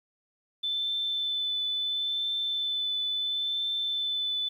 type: tone with vibrato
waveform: sine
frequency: 3520 Hz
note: A7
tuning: in tune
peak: -27 dBFS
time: 0.63-4.49 s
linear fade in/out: 10 ms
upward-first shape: triangle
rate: 0.73 Hz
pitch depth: 15 cents each way
effects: 10-bit